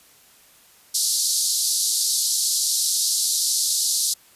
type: band-pass noise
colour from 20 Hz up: pink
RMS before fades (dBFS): -22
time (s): 0.94-4.14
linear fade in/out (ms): 10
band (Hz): 4100 to 12000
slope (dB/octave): 48
effects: white hiss -53 dBFS RMS until 4.35 s + resampled to 32000 Hz